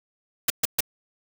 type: noise bursts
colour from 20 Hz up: white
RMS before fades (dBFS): -20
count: 3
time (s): 0.48-0.806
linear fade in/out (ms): 5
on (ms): 22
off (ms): 130
effects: none